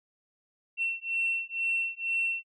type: beating tone pair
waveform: sine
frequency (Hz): 2707 / 2709.1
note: E7 / E7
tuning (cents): +45 / +47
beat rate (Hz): 2.1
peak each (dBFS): -30 / -30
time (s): 0.77-2.44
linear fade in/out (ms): 50
effects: tanh soft clip ceiling -20 dBFS